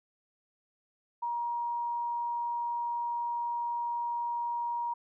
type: tone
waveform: sine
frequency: 948 Hz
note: A#5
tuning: 29 cents sharp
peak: -30 dBFS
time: 1.22-4.94 s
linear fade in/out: 10 ms
effects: none